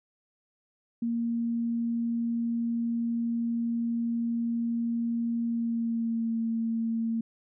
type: tone with pitch glide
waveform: sine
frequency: 233.1 to 227.5 Hz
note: A#3 to A#3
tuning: 0 to -42 cents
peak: -26 dBFS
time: 1.02-7.21 s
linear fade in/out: 5 ms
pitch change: -42 cents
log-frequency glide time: 5.45-6.36 s
effects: none